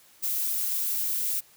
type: noise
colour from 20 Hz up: violet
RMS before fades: -28 dBFS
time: 0.22-1.41 s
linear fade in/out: 20 ms
effects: white hiss -57 dBFS RMS until 1.56 s + high-pass 60 Hz 12 dB/octave